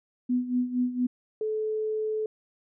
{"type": "tone with tremolo", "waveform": "sine", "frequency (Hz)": 248.5, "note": "B3", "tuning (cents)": 11, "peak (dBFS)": -21, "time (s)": [0.29, 1.07], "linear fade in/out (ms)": 10, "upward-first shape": "sine", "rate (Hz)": 4.3, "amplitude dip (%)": 75}
{"type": "tone", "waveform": "sine", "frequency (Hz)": 433, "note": "A4", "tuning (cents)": -28, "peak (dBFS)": -26, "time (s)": [1.41, 2.26], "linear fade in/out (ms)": 2}
{"effects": []}